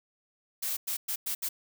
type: noise bursts at uneven times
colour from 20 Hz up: blue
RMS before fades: -32 dBFS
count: 5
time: 0.62-0.77 / 0.87-0.97 / 1.08-1.16 / 1.26-1.35 / 1.42-1.49 s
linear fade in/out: 10 ms
effects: none

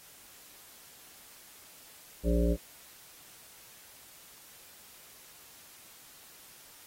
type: harmonic tone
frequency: 58.27 Hz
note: A#1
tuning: in tune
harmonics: 1 / 3 / 5 / 7 / 9 / 10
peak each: -26 / -31 / -33 / -34 / -36 / -36 dBFS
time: 2.23-2.57 s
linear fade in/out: 50 ms
effects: white hiss -54 dBFS RMS until 6.86 s + AAC 48 kbps

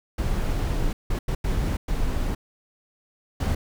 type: noise bursts at uneven times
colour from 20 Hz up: brown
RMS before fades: -24 dBFS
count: 6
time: 0.18-0.93 / 1.1-1.19 / 1.28-1.35 / 1.44-1.77 / 1.88-2.35 / 3.4-3.55 s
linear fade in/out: 5 ms
effects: none

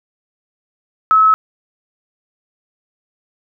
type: tone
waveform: sine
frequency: 1293 Hz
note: E6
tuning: 34 cents flat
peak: -7 dBFS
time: 1.11-1.34 s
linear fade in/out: 0 ms
effects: none

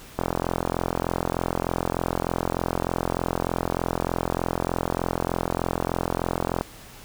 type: click train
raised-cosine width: 1 ms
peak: -9 dBFS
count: 279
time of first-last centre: 0.19-6.61 s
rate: 43.3 Hz
effects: pink hiss -45 dBFS RMS until 7.04 s

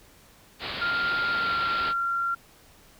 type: low-pass noise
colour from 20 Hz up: white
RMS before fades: -34 dBFS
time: 0.59-1.94 s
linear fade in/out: 50 ms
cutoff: 4600 Hz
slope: 96 dB/octave
type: tone with pitch glide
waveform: sine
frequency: 1396.9 to 1376.9 Hz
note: F6 to F6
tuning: 0 to -25 cents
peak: -24 dBFS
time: 0.81-2.35 s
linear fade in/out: 10 ms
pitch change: -25 cents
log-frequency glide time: 1.3-1.55 s
effects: pink hiss -55 dBFS RMS until 2.99 s

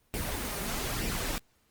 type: noise with flanger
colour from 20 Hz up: pink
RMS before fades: -33 dBFS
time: 0.14-1.38 s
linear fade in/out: 0 ms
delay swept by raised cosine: 0.37 to 5.07 ms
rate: 1.1 Hz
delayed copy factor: +0.55
effects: pink hiss -69 dBFS RMS until 1.7 s + Opus 24 kbps

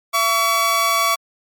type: tone pair together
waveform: sawtooth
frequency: 673.7 / 1133 Hz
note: E5 / C#6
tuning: +38 / +37 cents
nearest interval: major sixth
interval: 899 cents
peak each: -19 / -12 dBFS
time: 0.13-1.16 s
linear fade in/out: 20 ms
effects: MP3 96 kbps

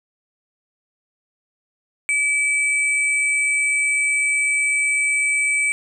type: tone pair together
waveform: sine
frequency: 2304 / 8168 Hz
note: D7 / C9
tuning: -34 / -43 cents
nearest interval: octave + minor seventh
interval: 2191 cents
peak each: -17 / -25 dBFS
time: 2.09-5.72 s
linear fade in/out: 0 ms
effects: 8-bit

